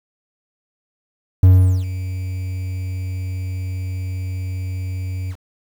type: tone with ADSR envelope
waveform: triangle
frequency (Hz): 92.5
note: F#2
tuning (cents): 0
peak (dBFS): -3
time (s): 1.43-5.36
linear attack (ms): 4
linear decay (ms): 410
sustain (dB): -17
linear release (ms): 58
effects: 7-bit